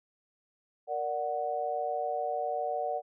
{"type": "chord", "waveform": "sine", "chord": "Bb augmented", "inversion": "none", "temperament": "equal", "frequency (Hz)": [466.2, 587.3, 740], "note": ["Bb4", "D5", "F#5"], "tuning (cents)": [0, 0, 0], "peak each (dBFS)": [-37, -34, -32], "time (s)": [0.87, 3.02], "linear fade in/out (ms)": 50, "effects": []}